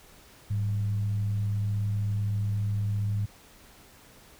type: tone with frequency modulation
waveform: sine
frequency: 103.83 Hz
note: G#2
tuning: in tune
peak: -25 dBFS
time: 0.5-3.26 s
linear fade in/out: 10 ms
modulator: 84.2 Hz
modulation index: 0.29
effects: pink hiss -54 dBFS RMS until 4.39 s